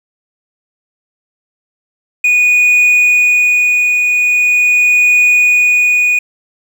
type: tone with tremolo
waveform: triangle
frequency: 2466 Hz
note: D#7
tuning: 16 cents flat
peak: -4 dBFS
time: 2.24-6.19 s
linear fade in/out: 5 ms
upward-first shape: triangle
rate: 0.42 Hz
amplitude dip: 35%
effects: 7-bit